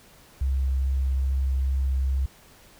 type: tone with vibrato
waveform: sine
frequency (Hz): 66.6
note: C2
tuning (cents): +31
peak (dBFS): -21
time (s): 0.41-2.26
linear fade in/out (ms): 5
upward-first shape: triangle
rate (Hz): 2.4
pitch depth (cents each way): 11
effects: pink hiss -53 dBFS RMS until 2.79 s